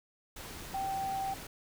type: tone in noise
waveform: sine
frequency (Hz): 777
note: G5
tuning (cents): -16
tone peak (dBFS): -32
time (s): 0.74-1.34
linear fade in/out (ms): 5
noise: pink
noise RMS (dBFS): -45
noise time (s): 0.36-1.47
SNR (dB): +10
effects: none